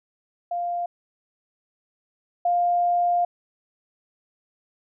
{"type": "tone pair in turn", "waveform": "sine", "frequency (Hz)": [698.5, 702], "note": ["F5", "F5"], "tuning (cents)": [0, 9], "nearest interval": "unison", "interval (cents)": 9, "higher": "second", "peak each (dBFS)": [-24, -18], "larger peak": "second", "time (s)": [[0.51, 0.86], [2.45, 3.25]], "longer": "second", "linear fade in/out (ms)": 5, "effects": []}